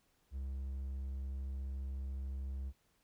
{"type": "tone", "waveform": "triangle", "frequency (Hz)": 67, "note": "C2", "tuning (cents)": 42, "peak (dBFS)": -36, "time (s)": [0.31, 2.73], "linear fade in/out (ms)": 50, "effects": ["pink hiss -75 dBFS RMS until 3.03 s"]}